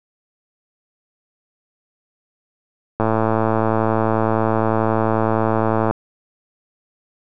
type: click train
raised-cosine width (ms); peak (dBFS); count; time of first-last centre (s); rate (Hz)
1; -4; 324; 3-5.91; 111
effects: none

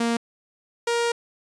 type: tone pair in turn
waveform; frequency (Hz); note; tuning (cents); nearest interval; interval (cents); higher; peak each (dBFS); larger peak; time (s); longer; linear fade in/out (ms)
sawtooth; 233.1 / 470.4; A#3 / A#4; 0 / +16; octave; 1216; second; -17; neither; 0-0.17 / 0.87-1.12; second; 5
effects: resampled to 22050 Hz

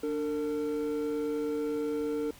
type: tone pair together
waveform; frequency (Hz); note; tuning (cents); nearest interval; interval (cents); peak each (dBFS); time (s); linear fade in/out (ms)
triangle; 293.7 / 454.6; D4 / A#4; 0 / -43; minor sixth; 757; -31 / -29; 0.03-2.31; 5
effects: pink hiss -53 dBFS RMS until 2.39 s

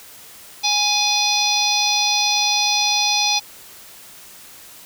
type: harmonic tone with a mistuned harmonic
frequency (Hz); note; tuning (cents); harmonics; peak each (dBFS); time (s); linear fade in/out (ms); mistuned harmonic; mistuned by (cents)
830.6; G#5; 0; 1 / 3 / 4 / 5 / 6 / 7; -23 / -23 / -23 / -23 / -23 / -23; 0.63-3.4; 20; 4; +78
effects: white hiss -42 dBFS RMS until 4.85 s

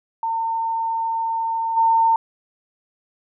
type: tone with level steps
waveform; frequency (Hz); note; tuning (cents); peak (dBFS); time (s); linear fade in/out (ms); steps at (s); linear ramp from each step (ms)
sine; 907; A#5; -48; -20 / -13; 0.23-2.16; 2; 1.76; 20
effects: none

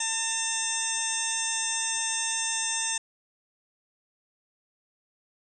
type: harmonic tone with a mistuned harmonic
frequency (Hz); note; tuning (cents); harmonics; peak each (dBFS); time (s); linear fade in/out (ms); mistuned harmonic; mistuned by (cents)
899; A5; +37; 1 / 2 / 3 / 4 / 6 / 7 / 8 / 9; -38 / -36 / -37 / -35 / -38 / -32 / -37 / -32; 0-2.98; 5; 9; +31
effects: none

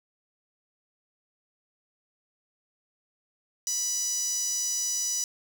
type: tone with high-pass filter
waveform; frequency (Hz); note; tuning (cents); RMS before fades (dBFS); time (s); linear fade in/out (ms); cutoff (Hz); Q
sawtooth; 983; B5; -8; -29; 3.67-5.24; 0; 5900; 7
effects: 9-bit

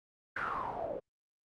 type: noise with low-pass filter sweep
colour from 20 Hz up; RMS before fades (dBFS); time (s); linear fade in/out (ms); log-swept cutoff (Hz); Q
white; -37; 0.36-1; 10; 1600 to 500; 7.3
effects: Opus 48 kbps

